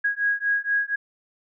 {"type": "beating tone pair", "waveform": "sine", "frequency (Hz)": [1648, 1652.2], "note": ["G#6", "G#6"], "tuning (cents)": [-14, -9], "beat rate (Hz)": 4.2, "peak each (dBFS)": -24, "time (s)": [0.04, 0.96], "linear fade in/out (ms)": 10, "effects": []}